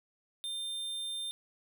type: tone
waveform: square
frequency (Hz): 3600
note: A7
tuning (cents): +39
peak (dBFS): -36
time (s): 0.44-1.31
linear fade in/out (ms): 0
effects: none